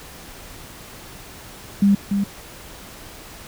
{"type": "tone with echo", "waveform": "sine", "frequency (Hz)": 200, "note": "G3", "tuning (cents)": 35, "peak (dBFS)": -11, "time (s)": [1.82, 1.95], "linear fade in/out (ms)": 5, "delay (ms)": 290, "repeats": 1, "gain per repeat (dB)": -6, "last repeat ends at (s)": 2.24, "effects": ["pink hiss -40 dBFS RMS until 3.47 s"]}